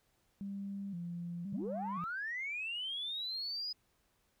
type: tone with vibrato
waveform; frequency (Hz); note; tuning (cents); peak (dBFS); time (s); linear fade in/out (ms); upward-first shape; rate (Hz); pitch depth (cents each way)
sine; 185; F#3; 0; -38; 0.41-2.04; 0; square; 0.96; 120
type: linear sweep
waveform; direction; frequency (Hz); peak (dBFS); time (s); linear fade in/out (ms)
sine; up; 124.2 to 5020; -36; 1.52-3.73; 10
effects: tanh soft clip ceiling -31 dBFS + pink hiss -75 dBFS RMS until 4.4 s